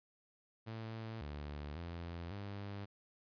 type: tone with pitch steps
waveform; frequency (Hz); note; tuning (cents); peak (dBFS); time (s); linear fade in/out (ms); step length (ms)
sawtooth; 111.9 / 73.4 / 85.2 / 100.5; A2 / D2 / F2 / G2; +30 / 0 / -42 / +44; -39; 0.66-2.86; 20; 550
effects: resampled to 11025 Hz